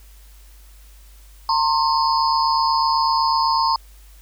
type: tone cluster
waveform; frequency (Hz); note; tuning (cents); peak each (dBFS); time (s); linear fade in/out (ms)
sine; 913 / 1061 / 4422 / 5020; A#5 / C6 / C#8 / D#8; -36 / +24 / -5 / +15; -19 / -19 / -28 / -25; 1.49-3.76; 2
effects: added 50 Hz sine -43 dBFS peak until 4.21 s + white hiss -53 dBFS RMS until 4.21 s